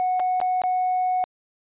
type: tone with dropouts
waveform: sine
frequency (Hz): 736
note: F#5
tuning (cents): -9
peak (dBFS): -18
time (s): 0-1.24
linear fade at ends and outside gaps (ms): 0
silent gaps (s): 0.196-0.2 / 0.402-0.414 / 0.618-0.637
effects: tanh soft clip ceiling -17 dBFS + resampled to 8000 Hz